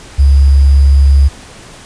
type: tone with sample-and-hold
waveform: sine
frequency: 69.2 Hz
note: C#2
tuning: 2 cents flat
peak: -3 dBFS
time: 0.18-1.29 s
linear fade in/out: 20 ms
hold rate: 4900 Hz
effects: pink hiss -34 dBFS RMS until 1.85 s + resampled to 22050 Hz